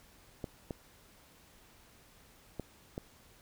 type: clicks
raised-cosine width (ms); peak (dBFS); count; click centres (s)
2; -24; 4; 0.442 / 0.708 / 2.597 / 2.979
effects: pink hiss -61 dBFS RMS until 3.41 s